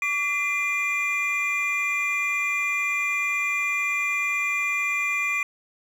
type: tone cluster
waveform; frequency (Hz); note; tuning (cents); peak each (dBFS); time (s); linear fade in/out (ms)
triangle; 1149 / 2039 / 2403; D6 / C7 / D7; -38 / -45 / +39; -30 / -27 / -22; 0.02-5.43; 2
effects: tanh soft clip ceiling -12 dBFS